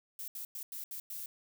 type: noise bursts at uneven times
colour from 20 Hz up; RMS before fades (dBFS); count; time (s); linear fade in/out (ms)
violet; -42; 6; 0.19-0.28 / 0.35-0.45 / 0.55-0.63 / 0.72-0.84 / 0.91-1 / 1.1-1.26; 2
effects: none